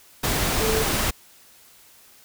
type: tone in noise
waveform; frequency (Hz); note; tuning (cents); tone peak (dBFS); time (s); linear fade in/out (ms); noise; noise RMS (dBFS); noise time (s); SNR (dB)
sine; 440; A4; 0; -23; 0.6-0.83; 10; pink; -23; 0.23-1.11; -3
effects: white hiss -52 dBFS RMS until 2.24 s